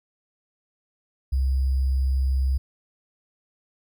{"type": "tone with sample-and-hold", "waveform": "sine", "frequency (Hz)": 66.1, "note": "C2", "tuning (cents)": 18, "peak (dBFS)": -19, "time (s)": [1.32, 2.58], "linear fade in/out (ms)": 10, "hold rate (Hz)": 4900, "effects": []}